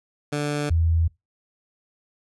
15% pulse / sine tone pair in turn, 146.83 / 82.41 Hz, D3 / E2, 0 / 0 cents, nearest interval minor seventh, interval 1000 cents, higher first, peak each -17 dBFS, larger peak neither, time 0.32-0.7 / 0.7-1.08 s, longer neither, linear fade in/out 10 ms, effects noise-tail reverb RT60 0.2 s tail -23 dB re dry + resampled to 24000 Hz

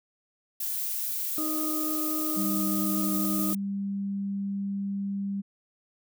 violet noise, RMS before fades -31 dBFS, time 0.6-3.55 s, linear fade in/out 5 ms
harmonic tone, 310 Hz, D#4, 6 cents flat, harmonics 1 / 2 / 4, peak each -30 / -42 / -39 dBFS, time 1.38-3.53 s, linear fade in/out 0 ms
sine tone, 198.3 Hz, G3, 20 cents sharp, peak -28 dBFS, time 2.36-5.42 s, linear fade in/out 20 ms
effects none

